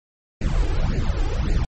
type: noise with flanger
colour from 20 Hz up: brown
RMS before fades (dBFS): -20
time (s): 0.41-1.65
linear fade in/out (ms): 5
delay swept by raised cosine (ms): 0.43 to 2.53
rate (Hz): 1.8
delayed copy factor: +0.9
effects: MP3 32 kbps